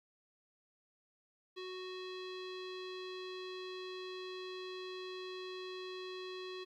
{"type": "tone with low-pass filter", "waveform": "square", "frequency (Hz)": 370, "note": "F#4", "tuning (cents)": 0, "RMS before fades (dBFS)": -45, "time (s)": [1.56, 6.65], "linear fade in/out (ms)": 20, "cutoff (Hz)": 3800, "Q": 4.2, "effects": ["13-bit"]}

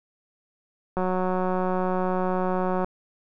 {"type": "click train", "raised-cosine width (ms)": 1, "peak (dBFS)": -13, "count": 346, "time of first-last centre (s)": [0.97, 2.845], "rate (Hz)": 184, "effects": []}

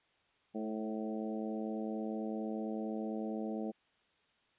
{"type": "harmonic tone with a mistuned harmonic", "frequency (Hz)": 108.9, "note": "A2", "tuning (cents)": -17, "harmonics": [2, 3, 4, 5, 6, 7], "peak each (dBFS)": [-38, -42, -44, -46, -48, -49], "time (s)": [0.54, 3.72], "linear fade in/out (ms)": 20, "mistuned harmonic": 4, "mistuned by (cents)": 18, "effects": ["white hiss -72 dBFS RMS until 4.58 s", "resampled to 8000 Hz"]}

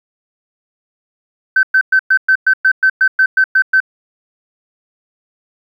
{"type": "tone bursts", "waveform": "sine", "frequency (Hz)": 1537, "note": "G6", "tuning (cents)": -35, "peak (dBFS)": -6, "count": 13, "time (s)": [1.56, 3.803], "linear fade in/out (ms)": 5, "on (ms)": 71, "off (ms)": 110, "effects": ["tanh soft clip ceiling -2 dBFS", "8-bit"]}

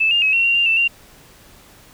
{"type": "tone with pitch steps", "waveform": "sine", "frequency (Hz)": [2626, 2809, 2561, 2728, 2759, 2788, 2665, 2768], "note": ["E7", "F7", "D#7", "F7", "F7", "F7", "E7", "F7"], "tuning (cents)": [-7, 9, 49, -41, -22, -4, 18, -16], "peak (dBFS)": -13, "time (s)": [0, 0.88], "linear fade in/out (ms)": 10, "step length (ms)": 110, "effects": ["pink hiss -47 dBFS RMS until 1.93 s"]}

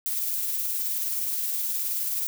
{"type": "noise with tremolo", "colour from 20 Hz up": "violet", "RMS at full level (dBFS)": -27, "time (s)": [0.06, 2.27], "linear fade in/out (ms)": 0, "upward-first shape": "sine", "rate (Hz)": 19, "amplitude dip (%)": 25, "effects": []}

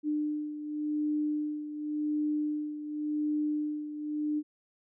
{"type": "beating tone pair", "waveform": "sine", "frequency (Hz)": [300, 300.9], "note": ["D4", "D4"], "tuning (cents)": [37, 42], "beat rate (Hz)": 0.9, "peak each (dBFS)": [-30, -36], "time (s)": [0.03, 4.43], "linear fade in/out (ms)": 50, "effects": []}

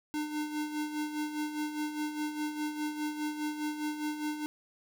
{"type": "tone with tremolo", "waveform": "square", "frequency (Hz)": 301.7, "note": "D4", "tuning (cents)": 47, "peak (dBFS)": -31, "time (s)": [0.14, 4.46], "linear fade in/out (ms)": 0, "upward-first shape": "sine", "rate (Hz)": 4.9, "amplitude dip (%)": 60, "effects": ["10-bit"]}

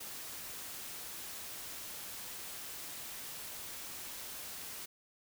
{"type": "noise", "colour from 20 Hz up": "white", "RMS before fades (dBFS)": -45, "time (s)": [0, 4.86], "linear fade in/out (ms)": 10, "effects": []}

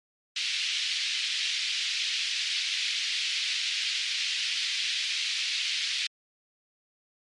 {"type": "band-pass noise", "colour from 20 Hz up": "white", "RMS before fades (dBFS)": -30, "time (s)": [0.36, 6.07], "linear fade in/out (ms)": 5, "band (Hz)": [2300, 4500], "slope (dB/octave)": 24, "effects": ["MP3 48 kbps"]}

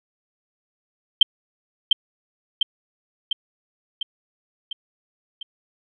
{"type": "tone with echo", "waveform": "sine", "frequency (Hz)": 3136, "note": "G7", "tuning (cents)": 0, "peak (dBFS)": -6, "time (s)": [1.21, 1.23], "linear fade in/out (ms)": 5, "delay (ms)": 700, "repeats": 6, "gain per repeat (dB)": -4, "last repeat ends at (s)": 5.43, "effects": []}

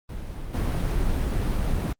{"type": "noise with level steps", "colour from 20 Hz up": "brown", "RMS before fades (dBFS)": [-34, -24], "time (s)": [0.09, 1.93], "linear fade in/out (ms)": 5, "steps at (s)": 0.53, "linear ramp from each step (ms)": 20, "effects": ["Opus 32 kbps"]}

